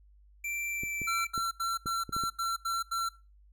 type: tone with pitch glide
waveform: square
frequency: 2349 to 2333 Hz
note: D7 to D7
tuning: 0 to -12 cents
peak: -34 dBFS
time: 0.44-1.27 s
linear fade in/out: 5 ms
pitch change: -12 cents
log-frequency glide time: 0.69-0.91 s
type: clicks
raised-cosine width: 3 ms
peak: -27 dBFS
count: 7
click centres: 0.835 / 1.017 / 1.378 / 1.859 / 2.093 / 2.165 / 2.237 s
type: tone bursts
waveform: square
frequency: 1354 Hz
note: E6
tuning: 46 cents sharp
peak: -30 dBFS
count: 8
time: 1.07-3.091 s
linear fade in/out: 10 ms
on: 180 ms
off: 83 ms
effects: noise-tail reverb RT60 0.3 s tail -20 dB re dry + added 50 Hz sine -56 dBFS peak until 3.52 s